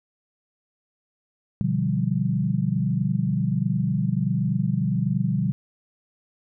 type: chord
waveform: sine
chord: G dominant seventh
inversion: first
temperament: equal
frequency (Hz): 123.47 / 146.83 / 174.61 / 196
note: B2 / D3 / F3 / G3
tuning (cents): 0 / 0 / 0 / 0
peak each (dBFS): -26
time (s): 1.61-5.52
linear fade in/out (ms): 0
effects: none